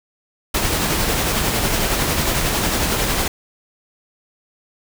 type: noise with tremolo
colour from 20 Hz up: pink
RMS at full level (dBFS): -18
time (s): 0.54-3.28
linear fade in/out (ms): 5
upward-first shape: sine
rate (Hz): 11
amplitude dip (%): 30
effects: none